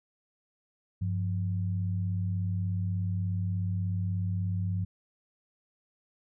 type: tone pair together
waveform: sine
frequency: 98 / 174.61 Hz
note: G2 / F3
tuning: 0 / 0 cents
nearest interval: minor seventh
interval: 1000 cents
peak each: -28 / -35 dBFS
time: 1.01-4.85 s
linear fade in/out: 10 ms
effects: none